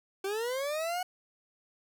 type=linear sweep; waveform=40% pulse; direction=up; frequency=379.6 to 740 Hz; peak=-30 dBFS; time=0.24-1.03 s; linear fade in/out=5 ms; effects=10-bit